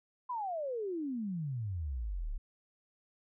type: exponential sweep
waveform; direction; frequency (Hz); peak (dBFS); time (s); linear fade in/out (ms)
sine; down; 1032 to 31.63; -34; 0.29-2.38; 10
effects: none